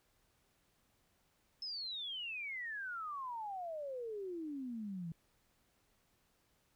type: exponential sweep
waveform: sine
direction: down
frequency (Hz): 5260 to 160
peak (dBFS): -40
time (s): 1.62-5.12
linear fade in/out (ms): 2
effects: pink hiss -75 dBFS RMS until 6.75 s